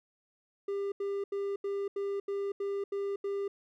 triangle tone bursts, 398.8 Hz, G4, 30 cents sharp, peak -29 dBFS, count 9, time 0.68-3.48 s, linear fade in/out 5 ms, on 240 ms, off 80 ms, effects none

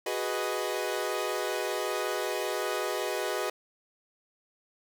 sawtooth chord, G# minor seventh, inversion third, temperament equal, 370 / 415.3 / 493.9 / 622.3 Hz, F#4 / G#4 / B4 / D#5, 0 / 0 / 0 / 0 cents, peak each -31 dBFS, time 0.06-3.5 s, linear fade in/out 5 ms, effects none

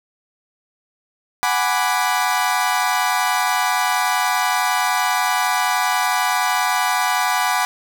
30% pulse chord, G# half-diminished seventh, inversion third, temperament equal, 740 / 830.6 / 987.8 / 1174.7 Hz, F#5 / G#5 / B5 / D6, 0 / 0 / 0 / 0 cents, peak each -19 / -21 / -19 / -21 dBFS, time 1.43-7.65 s, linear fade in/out 0 ms, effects none

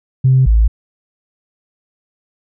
sine tone pair in turn, 130.81 / 55 Hz, C3 / A1, 0 / 0 cents, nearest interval octave + minor third, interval 1500 cents, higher first, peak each -6 dBFS, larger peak neither, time 0.24-0.46 / 0.46-0.68 s, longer neither, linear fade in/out 10 ms, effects tanh soft clip ceiling -2 dBFS

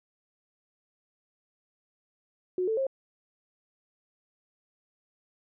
sine tone with pitch steps, 365.9 / 442.7 / 535.7 Hz, F#4 / A4 / C5, -19 / +11 / +41 cents, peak -25 dBFS, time 2.58-2.868 s, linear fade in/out 2 ms, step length 96 ms, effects none

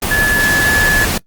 sine tone in noise, 1715 Hz, A6, 45 cents flat, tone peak -10 dBFS, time 0.11-1.05 s, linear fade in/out 5 ms, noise pink, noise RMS -17 dBFS, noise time 0.02-1.18 s, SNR +4 dB, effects noise-tail reverb RT60 0.1 s tail -23 dB re dry + Opus 24 kbps

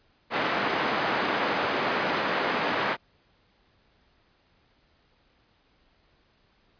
white band-pass noise, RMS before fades -27 dBFS, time 0.3-2.97 s, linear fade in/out 50 ms, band 210 to 1600 Hz, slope 12 dB/octave, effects pink hiss -65 dBFS RMS until 6.79 s + resampled to 11025 Hz

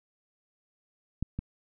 clicks, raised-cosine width 5 ms, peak -17 / -20 dBFS, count 2, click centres 1.226 / 1.39 s, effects none

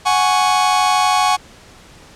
45% pulse chord, F# suspended second, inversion none, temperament just, 740 / 832.5 / 1110 Hz, F#5 / G#5 / C#6, 0 / +4 / +2 cents, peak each -17 dBFS, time 0.05-1.37 s, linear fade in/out 20 ms, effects pink hiss -43 dBFS RMS until 2.15 s + low-pass 8000 Hz 12 dB/octave

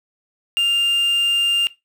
triangle tone with quantisation, 2801 Hz, F7, 4 cents sharp, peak -13 dBFS, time 0.57-1.67 s, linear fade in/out 0 ms, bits 6, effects noise-tail reverb RT60 0.2 s tail -18 dB re dry

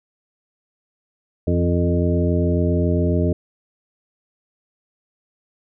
harmonic tone with a mistuned harmonic, 87.31 Hz, F2, in tune, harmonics 1 / 2 / 3 / 4 / 5 / 7, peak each -19 / -22 / -24 / -25 / -26 / -27 dBFS, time 1.47-3.33 s, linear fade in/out 5 ms, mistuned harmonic 2, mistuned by -35 cents, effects none

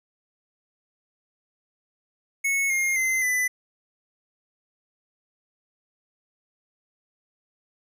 square tone with pitch steps, 2200 / 2131 / 2065 / 2000 Hz, C#7 / C7 / C7 / B6, -14 / +31 / -23 / +21 cents, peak -22 dBFS, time 2.44-3.48 s, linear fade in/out 10 ms, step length 260 ms, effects none

